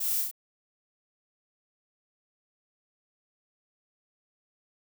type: noise with echo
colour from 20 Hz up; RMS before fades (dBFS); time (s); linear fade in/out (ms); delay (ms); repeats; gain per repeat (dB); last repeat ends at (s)
violet; -31; 0-0.22; 10; 31; 3; -2; 0.313
effects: none